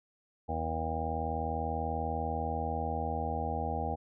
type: harmonic tone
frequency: 80.1 Hz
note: E2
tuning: 49 cents flat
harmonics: 1 / 2 / 3 / 4 / 6 / 7 / 8 / 9 / 10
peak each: -36 / -43 / -41 / -45 / -40 / -46 / -43 / -40 / -36 dBFS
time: 0.48-3.96 s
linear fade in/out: 20 ms
effects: none